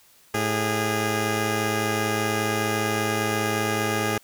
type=tone pair together; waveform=10% pulse; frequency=108.7 / 409.7 Hz; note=A2 / G#4; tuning=-21 / -24 cents; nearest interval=octave + major seventh; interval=2297 cents; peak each=-17 dBFS; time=0.34-4.18 s; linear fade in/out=5 ms; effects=white hiss -56 dBFS RMS until 4.23 s